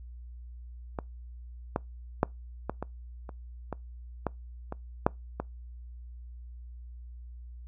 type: clicks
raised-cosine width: 1 ms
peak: -18 / -13 / -8 / -16 / -19 / -27 / -19 / -14 / -21 / -7 / -17 dBFS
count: 11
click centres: 0.988 / 1.761 / 2.231 / 2.696 / 2.826 / 3.292 / 3.727 / 4.267 / 4.724 / 5.065 / 5.4 s
effects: noise-tail reverb RT60 0.2 s tail -25 dB re dry + added 60 Hz sine -42 dBFS peak until 7.67 s